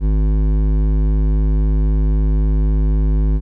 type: tone with hard clipping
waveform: triangle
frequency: 51.9 Hz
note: G#1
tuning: in tune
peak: -14 dBFS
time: 0-3.41 s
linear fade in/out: 50 ms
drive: 16 dB
effects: none